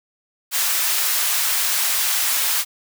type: high-pass noise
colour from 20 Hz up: white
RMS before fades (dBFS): -20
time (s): 0.51-2.65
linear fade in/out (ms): 50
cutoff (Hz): 900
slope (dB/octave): 12
effects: none